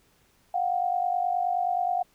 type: tone pair together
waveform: sine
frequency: 714 / 763.5 Hz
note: F5 / G5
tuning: +38 / -46 cents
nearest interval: minor second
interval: 116 cents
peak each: -25 / -28 dBFS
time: 0.54-2.03 s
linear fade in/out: 5 ms
effects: pink hiss -64 dBFS RMS until 2.14 s